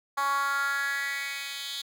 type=tone with high-pass filter sweep; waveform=10% pulse; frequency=278.8 Hz; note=C#4; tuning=10 cents sharp; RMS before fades=-30 dBFS; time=0.17-1.82 s; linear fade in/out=10 ms; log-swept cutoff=990 to 3400 Hz; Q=4.7; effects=none